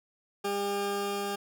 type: tone pair together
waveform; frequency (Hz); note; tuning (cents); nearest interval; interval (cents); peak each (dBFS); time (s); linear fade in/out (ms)
20% pulse; 201.3 / 402.1; G3 / G4; +46 / +44; octave; 1198; -32 / -26; 0.44-1.36; 10
effects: none